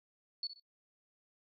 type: tone with echo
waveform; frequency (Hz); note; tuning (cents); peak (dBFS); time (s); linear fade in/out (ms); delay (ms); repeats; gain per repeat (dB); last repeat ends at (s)
sine; 4435; C#8; 0; -34; 0.43-0.47; 2; 64; 2; -11; 0.598
effects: noise-tail reverb RT60 0.1 s tail -21 dB re dry